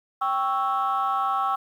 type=chord; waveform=sine; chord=C# diminished; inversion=second; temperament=equal; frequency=784 / 1108.7 / 1318.5 Hz; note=G5 / C#6 / E6; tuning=0 / 0 / 0 cents; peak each=-25 dBFS; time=0.21-1.56 s; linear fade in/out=10 ms; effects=tanh soft clip ceiling -16 dBFS + 9-bit